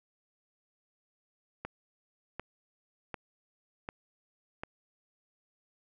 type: click train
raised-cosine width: 0.5 ms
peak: -22 dBFS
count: 5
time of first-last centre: 1.65-4.635 s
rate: 1.34 Hz
effects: none